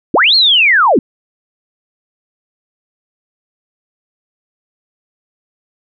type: linear two-way sweep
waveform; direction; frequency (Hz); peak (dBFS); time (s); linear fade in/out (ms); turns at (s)
sine; up then down; 191.6 to 4362 to 191.6; -6; 0.14-0.99; 2; 0.35
effects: none